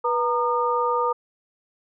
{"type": "tone cluster", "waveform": "sine", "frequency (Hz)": [487.5, 926, 1216], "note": ["B4", "A#5", "D#6"], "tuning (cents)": [-23, -12, -40], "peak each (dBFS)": -24, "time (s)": [0.04, 1.13], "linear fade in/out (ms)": 10, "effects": []}